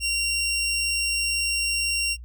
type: tone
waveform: 20% pulse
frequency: 2758 Hz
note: F7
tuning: 22 cents flat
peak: -18 dBFS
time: 0-2.17 s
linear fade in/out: 50 ms
effects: noise-tail reverb RT60 0.1 s tail -25 dB re dry + added 60 Hz sine -37 dBFS peak until 2.24 s